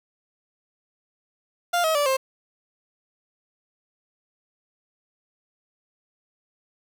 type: tone with pitch steps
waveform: 30% pulse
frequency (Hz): 699 / 637.3 / 581 / 529.7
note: F5 / D#5 / D5 / C5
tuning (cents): +1 / +41 / -19 / +21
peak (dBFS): -17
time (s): 1.73-2.17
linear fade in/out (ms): 10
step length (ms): 110
effects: 9-bit